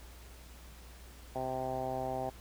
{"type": "tone with low-pass filter", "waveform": "10% pulse", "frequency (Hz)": 130, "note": "C3", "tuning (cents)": -11, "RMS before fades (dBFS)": -36, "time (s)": [1.35, 2.3], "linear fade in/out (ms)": 10, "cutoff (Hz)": 760, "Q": 4.5, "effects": ["added 60 Hz sine -51 dBFS peak until 2.4 s", "pink hiss -56 dBFS RMS until 2.4 s"]}